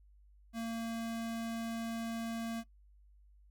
square tone, 228.6 Hz, A#3, 34 cents flat, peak -37 dBFS, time 0.53-2.64 s, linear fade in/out 50 ms, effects noise-tail reverb RT60 0.1 s tail -19 dB re dry + added 50 Hz sine -59 dBFS peak until 3.5 s

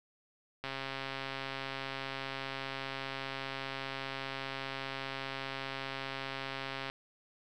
click train, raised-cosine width 0.3 ms, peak -22 dBFS, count 846, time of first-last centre 0.64-6.899 s, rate 135 Hz, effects none

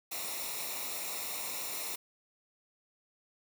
white noise with comb filter, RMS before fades -38 dBFS, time 0.11-1.96 s, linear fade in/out 10 ms, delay 0.63 ms, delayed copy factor -0.7, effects none

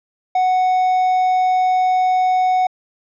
triangle tone, 740 Hz, F#5, in tune, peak -11 dBFS, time 0.35-2.67 s, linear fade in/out 5 ms, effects resampled to 16000 Hz

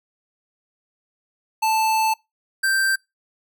square tone pair in turn, 880 / 1568 Hz, A5 / G6, 0 / 0 cents, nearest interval minor seventh, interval 1000 cents, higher second, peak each -18 dBFS, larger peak neither, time 1.62-2.14 / 2.63-2.96 s, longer first, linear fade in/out 10 ms, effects noise-tail reverb RT60 0.2 s tail -24 dB re dry

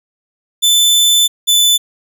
sawtooth tone pair in turn, 3520 / 3504 Hz, A7 / A7, 0 / -8 cents, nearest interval unison, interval 8 cents, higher first, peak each -5 dBFS, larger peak neither, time 0.62-1.28 / 1.47-1.78 s, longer first, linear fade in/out 20 ms, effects none

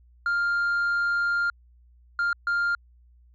sine tone bursts at uneven times, 1400 Hz, F6, 4 cents sharp, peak -19 dBFS, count 3, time 0.26-1.5 / 2.19-2.33 / 2.47-2.75 s, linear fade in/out 2 ms, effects tanh soft clip ceiling -21 dBFS + added 60 Hz sine -53 dBFS peak until 3.34 s

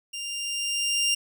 20% pulse tone with level ramp, 2794 Hz, F7, in tune, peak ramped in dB -28 to -16 dBFS, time 0.13-1.15 s, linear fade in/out 10 ms, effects none

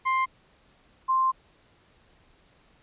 35% pulse / sine tone pair in turn, 1050 / 1050 Hz, C6 / C6, +6 / +6 cents, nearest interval unison, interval 0 cents, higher neither, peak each -20 dBFS, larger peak neither, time 0.05-0.26 / 1.08-1.32 s, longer second, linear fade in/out 20 ms, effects pink hiss -61 dBFS RMS until 2.82 s + resampled to 8000 Hz

